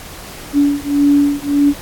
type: beating tone pair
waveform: sine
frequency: 285.5 / 287.2 Hz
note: D4 / D4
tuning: -49 / -39 cents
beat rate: 1.7 Hz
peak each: -13 dBFS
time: 0.53-1.74 s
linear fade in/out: 50 ms
effects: pink hiss -33 dBFS RMS until 1.81 s + AAC 64 kbps